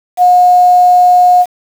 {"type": "tone with quantisation", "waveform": "sine", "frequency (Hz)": 720, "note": "F#5", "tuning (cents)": -47, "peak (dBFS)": -3, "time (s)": [0.17, 1.46], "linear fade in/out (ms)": 50, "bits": 5, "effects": []}